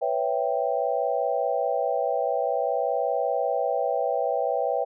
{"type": "chord", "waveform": "sine", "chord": "C# half-diminished seventh", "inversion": "third", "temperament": "equal", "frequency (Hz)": [493.9, 554.4, 659.3, 784], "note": ["B4", "C#5", "E5", "G5"], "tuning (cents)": [0, 0, 0, 0], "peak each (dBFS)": -28, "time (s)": [0.01, 4.85], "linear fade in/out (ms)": 20, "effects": []}